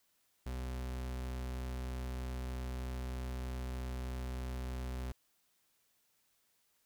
40% pulse tone, 63.2 Hz, B1, 41 cents sharp, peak -37 dBFS, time 0.46-5.12 s, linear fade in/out 5 ms, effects white hiss -75 dBFS RMS until 6.85 s

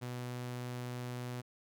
sawtooth tone, 123.47 Hz, B2, in tune, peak -35 dBFS, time 0.01-1.42 s, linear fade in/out 20 ms, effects none

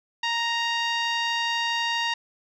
10% pulse tone with low-pass filter, 932.3 Hz, A#5, in tune, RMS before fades -26 dBFS, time 0.23-2.14 s, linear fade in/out 5 ms, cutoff 4000 Hz, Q 0.8, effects none

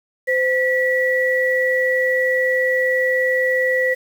sine tone pair together, 514 / 1944.5 Hz, C5 / B6, -31 / -27 cents, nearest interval octave + major seventh, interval 2304 cents, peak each -18 dBFS, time 0.27-3.95 s, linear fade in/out 20 ms, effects 7-bit

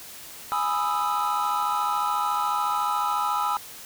triangle chord, E major seventh, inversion first, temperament equal, 830.6 / 987.8 / 1244.5 / 1318.5 Hz, G#5 / B5 / D#6 / E6, 0 / 0 / 0 / 0 cents, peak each -26 dBFS, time 0.52-3.57 s, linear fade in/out 0 ms, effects tanh soft clip ceiling -13 dBFS + white hiss -42 dBFS RMS until 3.85 s

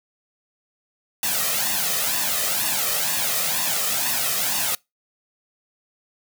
white noise with flanger, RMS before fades -23 dBFS, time 1.23-4.75 s, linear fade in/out 2 ms, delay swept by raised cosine 1.1 to 1.64 ms, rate 2.1 Hz, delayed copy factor +0.7, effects noise-tail reverb RT60 0.2 s tail -25 dB re dry + high-pass 150 Hz 12 dB/octave

